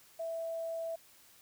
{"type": "tone with quantisation", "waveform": "sine", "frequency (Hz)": 659, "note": "E5", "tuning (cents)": -1, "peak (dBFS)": -35, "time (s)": [0.19, 0.96], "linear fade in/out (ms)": 10, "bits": 10, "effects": ["white hiss -61 dBFS RMS until 1.41 s"]}